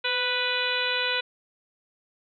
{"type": "harmonic tone with a mistuned harmonic", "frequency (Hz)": 493.9, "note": "B4", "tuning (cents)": 0, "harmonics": [1, 2, 3, 4, 5, 6, 7, 8], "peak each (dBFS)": [-33, -35, -30, -35, -30, -32, -33, -32], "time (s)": [0.04, 1.21], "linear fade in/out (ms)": 10, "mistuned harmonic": 1, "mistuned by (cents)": 31, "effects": []}